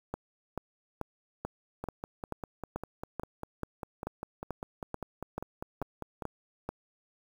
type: two click trains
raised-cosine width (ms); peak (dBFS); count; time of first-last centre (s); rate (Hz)
1; -20 / -23; 16 / 23; 0.14-6.69 / 1.84-6.222; 2.29 / 5.02
effects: 8-bit